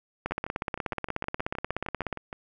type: two click trains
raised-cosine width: 0.5 ms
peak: -14 / -21 dBFS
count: 32 / 14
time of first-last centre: 0.26-2.127 / 0.31-2.329 s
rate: 16.6 / 6.44 Hz
effects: none

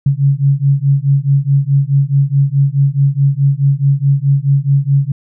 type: beating tone pair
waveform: sine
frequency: 136.9 / 141.6 Hz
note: C#3 / C#3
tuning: -21 / +37 cents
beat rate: 4.7 Hz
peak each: -12 dBFS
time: 0.06-5.12 s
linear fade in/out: 5 ms
effects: none

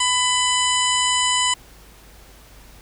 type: harmonic tone with a mistuned harmonic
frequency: 999 Hz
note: B5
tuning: 20 cents sharp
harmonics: 1 / 2 / 3 / 4 / 5 / 7 / 8 / 9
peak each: -22 / -26 / -21 / -32 / -31 / -25 / -29 / -29 dBFS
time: 0-1.54 s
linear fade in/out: 5 ms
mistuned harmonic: 7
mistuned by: +28 cents
effects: added 50 Hz sine -47 dBFS peak until 2.81 s + pink hiss -48 dBFS RMS until 2.81 s

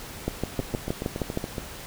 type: two click trains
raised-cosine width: 2 ms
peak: -16 / -12 dBFS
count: 8 / 8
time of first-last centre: 0.6-1.582 / 0.28-1.374 s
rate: 7.13 / 6.4 Hz
effects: pink hiss -40 dBFS RMS until 1.86 s

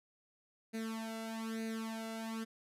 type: tone with flanger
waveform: sawtooth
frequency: 223.7 Hz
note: A3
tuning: 29 cents sharp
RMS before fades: -41 dBFS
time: 0.73-2.45 s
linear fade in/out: 20 ms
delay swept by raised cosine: 0.46 to 1.46 ms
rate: 1.1 Hz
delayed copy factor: +0.85
effects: resampled to 32000 Hz

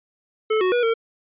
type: tone with pitch steps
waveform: square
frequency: 435.2 / 369.6 / 484.5 / 455.2 Hz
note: A4 / F#4 / B4 / A#4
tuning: -19 / -2 / -33 / -41 cents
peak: -18 dBFS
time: 0.5-0.94 s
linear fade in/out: 10 ms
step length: 110 ms
effects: resampled to 8000 Hz

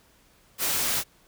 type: noise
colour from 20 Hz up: white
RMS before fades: -26 dBFS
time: 0.58-1.04 s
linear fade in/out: 50 ms
effects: pink hiss -60 dBFS RMS until 1.27 s

